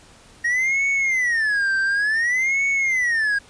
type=tone with vibrato; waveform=triangle; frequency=1864.7 Hz; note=A#6; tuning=in tune; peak=-16 dBFS; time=0.44-3.39 s; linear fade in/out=10 ms; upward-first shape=sine; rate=0.56 Hz; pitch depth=300 cents each way; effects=pink hiss -49 dBFS RMS until 3.49 s + resampled to 22050 Hz